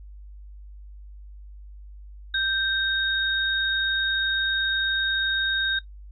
sine tone pair together, 1568 / 3729 Hz, G6 / A#7, 0 / 0 cents, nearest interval octave + minor third, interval 1500 cents, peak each -24 dBFS, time 2.34-5.79 s, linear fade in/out 5 ms, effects noise-tail reverb RT60 0.1 s tail -17 dB re dry + added 50 Hz sine -40 dBFS peak until 6.11 s

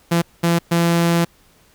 sawtooth tone bursts at uneven times, 169.6 Hz, E3, 50 cents sharp, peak -10 dBFS, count 3, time 0.11-0.22 / 0.43-0.59 / 0.71-1.25 s, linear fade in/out 10 ms, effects pink hiss -54 dBFS RMS until 1.74 s

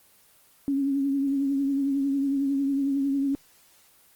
sine tone with vibrato, 276.3 Hz, C#4, 6 cents flat, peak -22 dBFS, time 0.68-3.35 s, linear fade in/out 0 ms, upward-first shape triangle, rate 11 Hz, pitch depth 47 cents each way, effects white hiss -58 dBFS RMS until 4.15 s + Opus 24 kbps

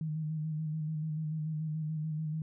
sine tone with vibrato, 155.56 Hz, D#3, in tune, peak -32 dBFS, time 0.01-2.42 s, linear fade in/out 2 ms, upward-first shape square, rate 6.9 Hz, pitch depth 30 cents each way, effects none

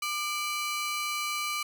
sawtooth ring-modulated tone, 1766 Hz, A6, 6 cents sharp, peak -23 dBFS, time 0.02-1.63 s, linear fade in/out 5 ms, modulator 568 Hz, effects none

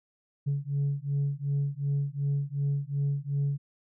sine beating tone pair, 140 / 142.7 Hz, C#3 / D3, +18 / -49 cents, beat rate 2.7 Hz, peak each -28 dBFS, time 0.46-3.58 s, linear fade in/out 20 ms, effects tanh soft clip ceiling -22 dBFS

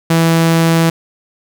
sawtooth tone, 164.81 Hz, E3, in tune, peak -5 dBFS, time 0.1-0.9 s, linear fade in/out 5 ms, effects none

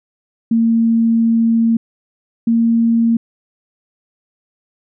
sine tone pair in turn, 228.5 / 230.2 Hz, A#3 / A#3, -34 / -22 cents, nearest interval unison, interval 12 cents, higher second, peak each -10 dBFS, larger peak neither, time 0.51-1.77 / 2.47-3.17 s, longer first, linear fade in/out 5 ms, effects none

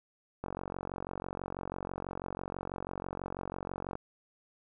click train, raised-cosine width 1 ms, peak -23 dBFS, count 163, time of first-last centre 0.44-3.954 s, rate 46.1 Hz, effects none

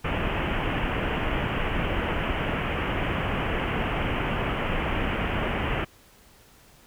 pink low-pass noise, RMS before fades -27 dBFS, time 0.04-5.85 s, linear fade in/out 10 ms, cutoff 3100 Hz, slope 96 dB/octave, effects pink hiss -55 dBFS RMS until 6.86 s

